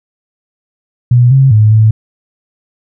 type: tone with pitch steps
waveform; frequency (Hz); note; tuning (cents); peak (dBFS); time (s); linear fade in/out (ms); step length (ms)
sine; 122.2 / 134.6 / 107.5 / 109.5; B2 / C3 / A2 / A2; -18 / +49 / -40 / -8; -3; 1.11-1.91; 5; 200
effects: none